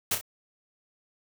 white noise with echo, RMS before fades -26 dBFS, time 0.11-0.15 s, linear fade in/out 5 ms, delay 31 ms, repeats 2, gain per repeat -7 dB, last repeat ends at 0.212 s, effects none

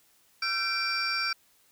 sine tone cluster, 1354 / 1548 / 2353 / 4651 / 5530 Hz, E6 / G6 / D7 / D8 / F8, +46 / -22 / +3 / -18 / -18 cents, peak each -32 / -34 / -31 / -31 / -34 dBFS, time 0.42-1.33 s, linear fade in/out 5 ms, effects tanh soft clip ceiling -20 dBFS + white hiss -64 dBFS RMS until 1.71 s

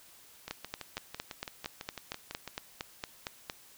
two click trains, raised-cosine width 0.2 ms, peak -22 / -18 dBFS, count 13 / 14, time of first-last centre 0.48-2.477 / 0.51-3.499 s, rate 6.01 / 4.35 Hz, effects white hiss -57 dBFS RMS until 3.77 s

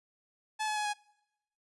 sawtooth tone with pitch steps, 862 / 851.6 / 841.3 / 831.2 Hz, A5 / G#5 / G#5 / G#5, -36 / +43 / +22 / +1 cents, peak -27 dBFS, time 0.59-0.938 s, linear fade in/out 20 ms, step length 87 ms, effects noise-tail reverb RT60 0.9 s tail -25 dB re dry + resampled to 24000 Hz

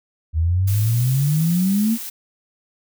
sine exponential sweep, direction up, 77.3 to 234.1 Hz, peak -15 dBFS, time 0.33-1.98 s, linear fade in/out 50 ms
blue noise, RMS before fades -31 dBFS, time 0.67-2.1 s, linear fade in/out 10 ms
effects none

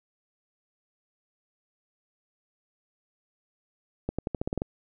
accelerating click train, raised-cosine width 2 ms, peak -15 dBFS, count 9, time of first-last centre 4.09-4.619 s, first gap 96 ms, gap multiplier 0.89, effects none

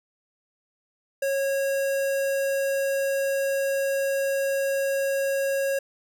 square tone with notch filter, 548 Hz, C#5, 20 cents flat, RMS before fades -25 dBFS, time 1.22-5.79 s, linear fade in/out 5 ms, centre 4100 Hz, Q 1.8, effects none

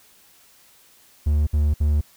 triangle tone bursts, 74.8 Hz, D2, 32 cents sharp, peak -14 dBFS, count 3, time 1.26-2.012 s, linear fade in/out 10 ms, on 210 ms, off 61 ms, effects white hiss -54 dBFS RMS until 2.16 s

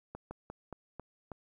slowing click train, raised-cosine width 1 ms, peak -28 dBFS, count 6, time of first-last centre 0.15-1.317 s, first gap 160 ms, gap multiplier 1.19, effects 11-bit

